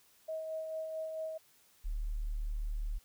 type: tone with tremolo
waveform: sine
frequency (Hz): 636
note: D#5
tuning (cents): +38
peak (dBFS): -35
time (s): 0.28-1.38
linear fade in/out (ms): 10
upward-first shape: sine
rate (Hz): 4.5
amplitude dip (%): 35
type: tone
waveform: sine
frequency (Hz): 37.42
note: D1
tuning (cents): +33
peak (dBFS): -33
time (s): 1.84-2.99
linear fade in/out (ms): 20
effects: white hiss -66 dBFS RMS until 3.04 s